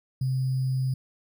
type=tone with sample-and-hold; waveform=sine; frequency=130.81 Hz; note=C3; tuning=in tune; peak=-23 dBFS; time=0.21-0.94 s; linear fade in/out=5 ms; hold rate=4900 Hz; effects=none